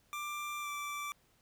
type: tone with pitch glide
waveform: 25% pulse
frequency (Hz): 1183 to 1166.7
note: D6 to D6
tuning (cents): +12 to -12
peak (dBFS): -34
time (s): 0.13-1.12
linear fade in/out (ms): 0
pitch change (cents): -24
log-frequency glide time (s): 0.61-0.69
effects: pink hiss -70 dBFS RMS until 1.41 s